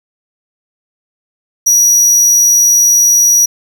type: tone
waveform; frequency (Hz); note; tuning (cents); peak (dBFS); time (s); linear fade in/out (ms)
45% pulse; 5800; F#8; -35; -6; 1.66-3.46; 10
effects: none